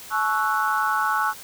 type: chord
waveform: sine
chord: F# minor seventh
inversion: first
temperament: equal with one note detuned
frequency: 857.4 / 1108.7 / 1318.5 / 1480 Hz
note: A5 / C#6 / E6 / F#6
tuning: -45 / 0 / 0 / 0 cents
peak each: -25 dBFS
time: 0.1-1.34 s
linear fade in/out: 50 ms
effects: tanh soft clip ceiling -9 dBFS + white hiss -41 dBFS RMS until 1.43 s